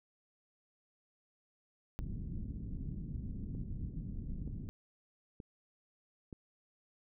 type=low-pass noise; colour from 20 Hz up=pink; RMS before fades=-41 dBFS; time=1.99-4.69 s; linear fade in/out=0 ms; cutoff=240 Hz; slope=24 dB/octave
type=click train; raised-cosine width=3 ms; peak=-33 dBFS; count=4; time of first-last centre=3.55-6.328 s; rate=1.08 Hz
effects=none

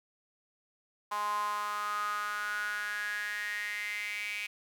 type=tone with high-pass filter sweep; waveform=sawtooth; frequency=207.7 Hz; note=G#3; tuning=in tune; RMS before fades=-35 dBFS; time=1.11-4.47 s; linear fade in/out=10 ms; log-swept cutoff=970 to 2400 Hz; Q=8.8; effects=none

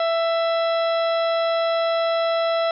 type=harmonic tone with a mistuned harmonic; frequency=664 Hz; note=E5; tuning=12 cents sharp; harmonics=1 / 2 / 3 / 4 / 5 / 6 / 8; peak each=-19 / -27 / -34 / -38 / -35 / -35 / -42 dBFS; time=0-2.71 s; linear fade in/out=2 ms; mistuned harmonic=8; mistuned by=-38 cents; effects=none

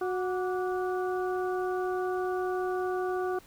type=harmonic tone with a mistuned harmonic; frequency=367.2 Hz; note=F#4; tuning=13 cents flat; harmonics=1 / 2 / 3 / 4; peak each=-29 / -35 / -39 / -41 dBFS; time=0.01-3.39 s; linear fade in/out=5 ms; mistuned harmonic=3; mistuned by=+93 cents; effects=pink hiss -56 dBFS RMS until 3.46 s

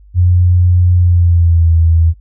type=tone with pitch glide; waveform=sine; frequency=89.2 to 82.27 Hz; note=F2 to E2; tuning=+37 to -3 cents; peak=-6 dBFS; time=0.14-2.14 s; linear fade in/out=50 ms; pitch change=-140 cents; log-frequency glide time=0.96-1.73 s; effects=noise-tail reverb RT60 0.1 s tail -24 dB re dry + added 50 Hz sine -38 dBFS peak until 2.2 s

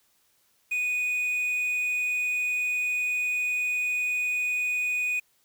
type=tone with quantisation; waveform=triangle; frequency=2478 Hz; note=D#7; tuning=8 cents flat; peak=-23 dBFS; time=0.71-5.2 s; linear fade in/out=10 ms; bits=8; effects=white hiss -67 dBFS RMS until 5.44 s

